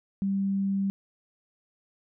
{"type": "tone", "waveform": "sine", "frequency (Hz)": 196, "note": "G3", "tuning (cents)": 0, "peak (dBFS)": -24, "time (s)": [0.22, 0.9], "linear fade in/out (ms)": 0, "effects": []}